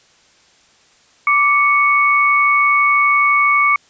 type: tone pair together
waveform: sine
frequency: 1167.3 / 2217 Hz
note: D6 / C#7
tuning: -11 / 0 cents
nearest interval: major seventh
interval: 1111 cents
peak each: -13 dBFS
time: 1.27-3.76 s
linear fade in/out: 2 ms
effects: white hiss -52 dBFS RMS until 3.89 s + resampled to 16000 Hz

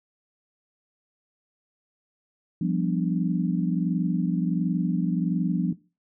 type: chord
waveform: sine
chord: G dominant seventh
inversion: third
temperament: equal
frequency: 174.61 / 196 / 246.9 / 293.7 Hz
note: F3 / G3 / B3 / D4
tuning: 0 / 0 / 0 / 0 cents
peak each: -24 / -30 / -30 / -30 dBFS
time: 2.61-5.73 s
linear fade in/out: 5 ms
effects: noise-tail reverb RT60 0.3 s tail -18 dB re dry

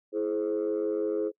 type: chord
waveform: sine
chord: E augmented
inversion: none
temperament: equal with one note detuned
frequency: 329.6 / 423.5 / 523.3 Hz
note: E4 / G#4 / B#4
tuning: 0 / +34 / 0 cents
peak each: -30 / -27 / -32 dBFS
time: 0.12-1.32 s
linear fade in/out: 50 ms
effects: noise-tail reverb RT60 0.1 s tail -26 dB re dry + tanh soft clip ceiling -21 dBFS

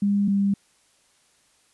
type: tone pair in turn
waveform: sine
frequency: 201.7 / 199.04 Hz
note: G3 / G3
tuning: +50 / +27 cents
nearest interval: unison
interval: 23 cents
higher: first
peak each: -18 dBFS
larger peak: neither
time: 0.02-0.28 / 0.28-0.54 s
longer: neither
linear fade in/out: 5 ms
effects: white hiss -62 dBFS RMS until 1.73 s + resampled to 24000 Hz

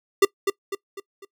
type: tone with echo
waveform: square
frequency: 394.4 Hz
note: G4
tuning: 11 cents sharp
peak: -12 dBFS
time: 0.22-0.25 s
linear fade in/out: 5 ms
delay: 250 ms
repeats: 4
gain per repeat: -7 dB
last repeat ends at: 1.25 s
effects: noise-tail reverb RT60 0.1 s tail -22 dB re dry

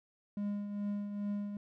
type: tone with tremolo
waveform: triangle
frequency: 204.4 Hz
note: G#3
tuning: 27 cents flat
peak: -30 dBFS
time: 0.37-1.57 s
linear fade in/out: 2 ms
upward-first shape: triangle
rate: 2.4 Hz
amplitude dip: 55%
effects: none

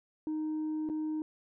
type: tone with dropouts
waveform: sine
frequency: 310 Hz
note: D#4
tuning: 6 cents flat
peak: -29 dBFS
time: 0.27-1.22 s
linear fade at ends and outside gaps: 1 ms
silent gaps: 0.89-0.898 s
effects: tanh soft clip ceiling -30 dBFS

